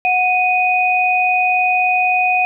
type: tone pair together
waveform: sine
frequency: 732.5 / 2489 Hz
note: F#5 / D#7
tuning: -18 / 0 cents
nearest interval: octave + major sixth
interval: 2118 cents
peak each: -15 dBFS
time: 0.05-2.45 s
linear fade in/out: 0 ms
effects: none